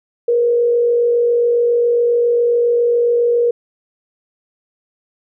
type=tone with frequency modulation; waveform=sine; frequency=476.1 Hz; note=A#4; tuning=37 cents sharp; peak=-11 dBFS; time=0.28-3.51 s; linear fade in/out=5 ms; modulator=47.3 Hz; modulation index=0.3; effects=none